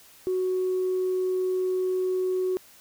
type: tone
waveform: sine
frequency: 370.3 Hz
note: F#4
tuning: 1 cent sharp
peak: -22 dBFS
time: 0.27-2.57 s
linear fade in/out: 0 ms
effects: tanh soft clip ceiling -19 dBFS + white hiss -53 dBFS RMS until 2.8 s